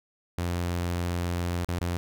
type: tone with dropouts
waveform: sawtooth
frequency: 87.31 Hz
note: F2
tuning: in tune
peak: -23 dBFS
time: 0.38-1.97 s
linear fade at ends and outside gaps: 0 ms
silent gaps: 1.646-1.687 / 1.789-1.812 s
effects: none